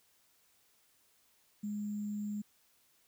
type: tone with sample-and-hold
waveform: sine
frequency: 207.7 Hz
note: G#3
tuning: in tune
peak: -35 dBFS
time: 1.63-2.42 s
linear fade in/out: 10 ms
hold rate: 7350 Hz
effects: white hiss -70 dBFS RMS until 3.07 s